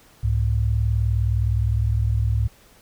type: tone pair together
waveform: sine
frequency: 67 / 106.48 Hz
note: C2 / G#2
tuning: +42 / +44 cents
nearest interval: minor sixth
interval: 802 cents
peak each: -21 / -20 dBFS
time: 0.23-2.48 s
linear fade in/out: 10 ms
effects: pink hiss -53 dBFS RMS until 2.81 s